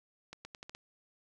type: accelerating click train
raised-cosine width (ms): 0.2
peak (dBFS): -28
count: 6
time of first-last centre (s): 0.33-0.75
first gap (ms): 120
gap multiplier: 0.82
effects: none